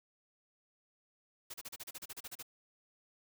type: noise bursts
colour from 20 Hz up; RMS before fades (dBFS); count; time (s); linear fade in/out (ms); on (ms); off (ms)
white; -45; 13; 1.5-2.428; 10; 40; 34
effects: none